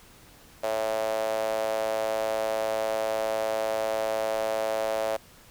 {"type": "tone with high-pass filter", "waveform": "sawtooth", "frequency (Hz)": 110, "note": "A2", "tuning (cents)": 0, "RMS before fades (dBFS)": -28, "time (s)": [0.63, 5.17], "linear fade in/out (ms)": 10, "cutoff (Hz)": 600, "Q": 7.8, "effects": ["pink hiss -53 dBFS RMS until 5.5 s"]}